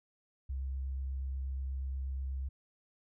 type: tone with vibrato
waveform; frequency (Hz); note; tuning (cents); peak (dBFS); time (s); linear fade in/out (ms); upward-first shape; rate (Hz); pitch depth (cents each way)
sine; 66.6; C2; +31; -34; 0.49-2.49; 10; triangle; 8.3; 14
effects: none